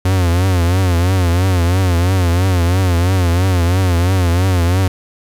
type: tone with vibrato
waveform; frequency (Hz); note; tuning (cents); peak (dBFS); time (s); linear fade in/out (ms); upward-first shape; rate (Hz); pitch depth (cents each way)
45% pulse; 89.8; F2; +49; -11; 0.05-4.88; 5; triangle; 3; 120
effects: resampled to 32000 Hz + 7-bit

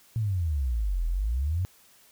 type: exponential two-way sweep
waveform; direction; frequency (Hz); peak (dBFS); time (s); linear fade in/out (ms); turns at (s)
sine; down then up; 116.8 to 40 to 96.3; -24; 0.16-1.65; 0; 1.06
effects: white hiss -58 dBFS RMS until 2.11 s

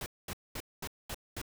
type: noise bursts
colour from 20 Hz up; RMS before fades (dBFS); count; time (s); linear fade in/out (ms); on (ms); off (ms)
pink; -39; 6; 0.01-1.416; 2; 51; 220
effects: none

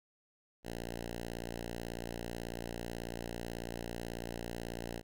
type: tone with notch filter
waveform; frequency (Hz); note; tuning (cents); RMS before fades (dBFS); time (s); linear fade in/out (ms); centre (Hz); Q
5% pulse; 58.2; A#1; -2; -42; 0.63-5.03; 50; 1200; 1.8
effects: none

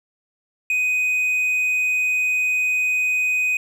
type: tone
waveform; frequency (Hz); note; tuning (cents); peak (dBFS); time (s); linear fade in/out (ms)
triangle; 2500; D#7; +8; -16; 0.7-3.57; 2
effects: none

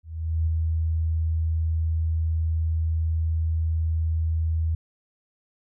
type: tone with ADSR envelope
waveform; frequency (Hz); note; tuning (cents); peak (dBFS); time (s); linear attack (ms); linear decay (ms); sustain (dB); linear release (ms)
sine; 80.7; E2; -36; -19; 0.03-4.75; 440; 6; -2; 4
effects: none

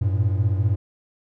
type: tone cluster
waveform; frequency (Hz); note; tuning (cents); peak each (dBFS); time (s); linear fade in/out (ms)
triangle; 95.3 / 110.6 / 115.2; G2 / A2 / A#2; -48 / +9 / -20; -18 / -22 / -25; 0.01-0.76; 10
effects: none

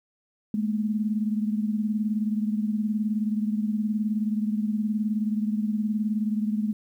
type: beating tone pair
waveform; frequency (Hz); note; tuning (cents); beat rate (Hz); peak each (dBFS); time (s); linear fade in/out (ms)
sine; 210.9 / 229.9; G#3 / A#3; +27 / -24; 19; -24 / -30; 0.54-6.73; 2
effects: 10-bit

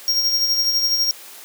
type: tone with tremolo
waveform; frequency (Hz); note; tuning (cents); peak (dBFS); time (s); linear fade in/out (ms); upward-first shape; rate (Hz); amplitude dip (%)
square; 5580; F8; -2; -15; 0.08-1.11; 0; sine; 12; 45
effects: white hiss -40 dBFS RMS until 1.44 s + high-pass 300 Hz 12 dB/octave

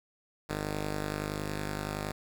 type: tone pair together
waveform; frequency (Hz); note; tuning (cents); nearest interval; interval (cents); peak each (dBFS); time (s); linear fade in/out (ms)
5% pulse; 50.72 / 152; G#1 / D#3; -40 / -40; octave + perfect fifth; 1900; -23 / -28; 0.49-2.12; 5
effects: 10-bit

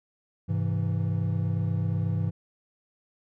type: chord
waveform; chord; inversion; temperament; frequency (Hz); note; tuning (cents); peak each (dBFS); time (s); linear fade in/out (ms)
triangle; Ab augmented; none; equal with one note detuned; 102.46 / 130.81 / 164.81; Ab2 / C3 / E3; -23 / 0 / 0; -25 / -30 / -27; 0.48-2.31; 20
effects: none

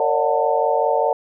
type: tone cluster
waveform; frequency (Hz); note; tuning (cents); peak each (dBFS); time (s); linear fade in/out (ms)
sine; 459.7 / 555 / 600 / 734 / 892; A#4 / C#5 / D5 / F#5 / A5; -24 / +2 / +37 / -14 / +23; -22; 0-1.13; 2
effects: none

